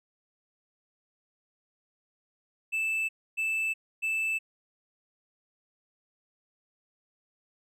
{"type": "tone bursts", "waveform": "triangle", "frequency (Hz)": 2637, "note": "E7", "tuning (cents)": 0, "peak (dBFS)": -25, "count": 3, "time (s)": [2.72, 4.39], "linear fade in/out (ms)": 20, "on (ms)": 370, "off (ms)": 280, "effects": []}